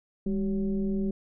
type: tone with frequency modulation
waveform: sine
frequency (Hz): 200.8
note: G3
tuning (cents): +42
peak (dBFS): -25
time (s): 0.26-1.11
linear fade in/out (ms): 5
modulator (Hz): 180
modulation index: 0.81
effects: none